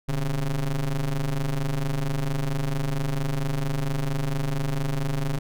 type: ring-modulated tone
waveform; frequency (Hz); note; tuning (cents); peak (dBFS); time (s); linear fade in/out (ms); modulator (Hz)
square; 67.2; C2; +47; -21; 0.08-5.39; 10; 79.4
effects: none